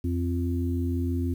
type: harmonic tone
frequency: 86.3 Hz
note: F2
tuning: 20 cents flat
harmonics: 1 / 3 / 4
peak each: -26 / -29 / -35 dBFS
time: 0.04-1.34 s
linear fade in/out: 5 ms
effects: 9-bit